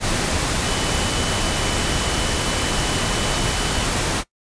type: tone in noise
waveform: sine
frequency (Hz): 3000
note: F#7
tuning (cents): +23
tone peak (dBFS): -31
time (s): 0.62-3.88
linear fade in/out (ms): 50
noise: pink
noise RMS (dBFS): -21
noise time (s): 0-4.24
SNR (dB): -13
effects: noise-tail reverb RT60 0.1 s tail -19 dB re dry + resampled to 22050 Hz